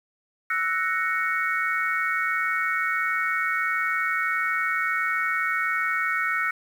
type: chord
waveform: sine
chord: F# dominant seventh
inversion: third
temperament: equal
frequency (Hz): 1318.5 / 1480 / 1864.7 / 2217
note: E6 / F#6 / A#6 / C#7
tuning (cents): 0 / 0 / 0 / 0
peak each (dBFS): -28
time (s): 0.5-6.51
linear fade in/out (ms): 5
effects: 8-bit